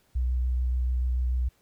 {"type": "tone with vibrato", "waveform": "sine", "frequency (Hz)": 62.3, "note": "B1", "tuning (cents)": 16, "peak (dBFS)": -23, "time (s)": [0.15, 1.49], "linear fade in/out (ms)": 10, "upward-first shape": "sine", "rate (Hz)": 6.9, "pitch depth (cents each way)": 16, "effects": ["pink hiss -66 dBFS RMS until 1.61 s"]}